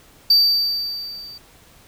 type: tone with level ramp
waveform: triangle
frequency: 4636 Hz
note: D8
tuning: 23 cents flat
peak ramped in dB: -8 to -35 dBFS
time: 0.3-1.38 s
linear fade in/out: 5 ms
effects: pink hiss -50 dBFS RMS until 1.87 s